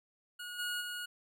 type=tone with level steps; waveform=25% pulse; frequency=1447 Hz; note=F#6; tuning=39 cents flat; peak=-38 / -31 / -35 dBFS; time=0.39-1.06 s; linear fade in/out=10 ms; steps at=0.58 / 0.8 s; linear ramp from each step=20 ms; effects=none